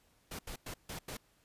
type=noise bursts at uneven times; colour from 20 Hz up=pink; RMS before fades=-43 dBFS; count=5; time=0.31-0.39 / 0.47-0.56 / 0.66-0.74 / 0.89-0.99 / 1.08-1.17 s; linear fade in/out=5 ms; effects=pink hiss -70 dBFS RMS until 1.44 s + resampled to 32000 Hz